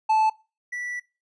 triangle tone pair in turn, 873 / 1959.8 Hz, A5 / B6, -14 / -14 cents, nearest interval octave + major second, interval 1400 cents, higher second, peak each -15 / -27 dBFS, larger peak first, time 0.09-0.3 / 0.72-1 s, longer second, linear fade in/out 10 ms, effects noise-tail reverb RT60 0.3 s tail -21 dB re dry + resampled to 22050 Hz

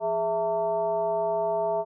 sine tone with frequency modulation, 659.3 Hz, E5, in tune, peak -23 dBFS, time 0-1.85 s, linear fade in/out 50 ms, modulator 243 Hz, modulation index 0.94, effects none

